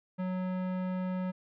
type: tone with tanh clipping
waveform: sine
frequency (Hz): 184.4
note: F#3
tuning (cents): -6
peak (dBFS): -33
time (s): 0.18-1.32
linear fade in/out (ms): 20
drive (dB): 18
effects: none